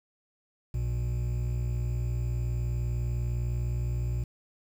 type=tone pair together; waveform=triangle; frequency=60 / 119.72 Hz; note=B1 / A#2; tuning=-49 / +47 cents; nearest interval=octave; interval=1196 cents; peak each=-28 dBFS; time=0.74-4.24 s; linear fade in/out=5 ms; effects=9-bit